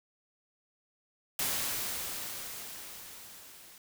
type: noise with level ramp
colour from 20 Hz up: white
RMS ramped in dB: -31 to -54 dBFS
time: 1.39-3.78 s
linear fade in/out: 2 ms
effects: none